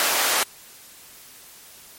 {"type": "high-pass noise", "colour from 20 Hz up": "pink", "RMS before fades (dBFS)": -21, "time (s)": [0, 0.43], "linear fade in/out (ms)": 0, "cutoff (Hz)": 670, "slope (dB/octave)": 12, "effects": ["white hiss -46 dBFS RMS until 1.98 s", "MP3 64 kbps"]}